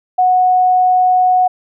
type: tone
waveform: sine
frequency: 735 Hz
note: F#5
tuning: 12 cents flat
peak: -8 dBFS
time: 0.18-1.48 s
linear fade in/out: 10 ms
effects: none